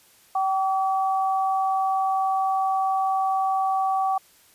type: tone pair together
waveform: sine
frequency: 768.4 / 1144 Hz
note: G5 / D6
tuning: -35 / -46 cents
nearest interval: perfect fifth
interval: 689 cents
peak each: -21 / -27 dBFS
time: 0.35-4.18 s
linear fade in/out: 5 ms
effects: white hiss -56 dBFS RMS until 4.54 s + resampled to 32000 Hz